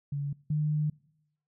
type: tone pair in turn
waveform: sine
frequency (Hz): 142.5 / 151.19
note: C#3 / D#3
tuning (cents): +48 / -49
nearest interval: minor second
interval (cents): 103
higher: second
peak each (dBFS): -29 / -25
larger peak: second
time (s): 0.12-0.33 / 0.5-0.9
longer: second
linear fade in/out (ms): 5
effects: noise-tail reverb RT60 0.8 s tail -24 dB re dry